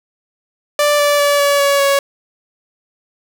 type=tone with pitch steps; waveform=sawtooth; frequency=587.3 / 581.2 / 575.2 / 569.3 / 563.4 / 557.5 Hz; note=D5 / D5 / D5 / C#5 / C#5 / C#5; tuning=0 / -18 / -36 / +46 / +28 / +10 cents; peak=-7 dBFS; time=0.79-1.99 s; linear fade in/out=2 ms; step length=200 ms; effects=none